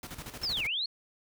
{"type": "noise with tremolo", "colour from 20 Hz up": "pink", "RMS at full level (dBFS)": -41, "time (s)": [0.03, 0.67], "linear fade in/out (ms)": 2, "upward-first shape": "square", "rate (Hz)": 13, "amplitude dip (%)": 65}
{"type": "linear two-way sweep", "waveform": "sine", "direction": "down then up", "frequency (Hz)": [5460, 2092, 4414], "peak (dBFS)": -29, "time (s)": [0.43, 0.86], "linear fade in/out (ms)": 5, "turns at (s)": 0.65}
{"effects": []}